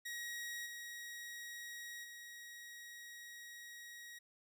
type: tone with level steps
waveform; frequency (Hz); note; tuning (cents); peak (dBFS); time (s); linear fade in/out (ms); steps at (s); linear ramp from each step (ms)
sawtooth; 1897; A#6; +30; -39 / -43 / -47; 0.05-4.19; 10; 0.65 / 2.03; 20
effects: none